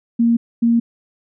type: tone pair in turn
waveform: sine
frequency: 233.1 / 233.1 Hz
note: A#3 / A#3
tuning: 0 / 0 cents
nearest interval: unison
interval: 0 cents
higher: neither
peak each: -11 dBFS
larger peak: neither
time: 0.19-0.37 / 0.62-0.8 s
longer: neither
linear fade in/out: 10 ms
effects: none